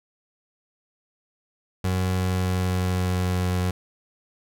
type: tone with pitch glide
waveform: 30% pulse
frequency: 92.5 to 90.81 Hz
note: F#2 to F#2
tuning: 0 to -32 cents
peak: -19 dBFS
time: 1.84-3.71 s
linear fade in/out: 5 ms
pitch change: -32 cents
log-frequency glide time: 2.06-3.47 s
effects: none